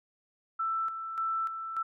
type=tone with tremolo; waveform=sine; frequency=1328 Hz; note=E6; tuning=12 cents sharp; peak=-28 dBFS; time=0.59-1.83 s; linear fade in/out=10 ms; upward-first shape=square; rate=1.7 Hz; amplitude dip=55%; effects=none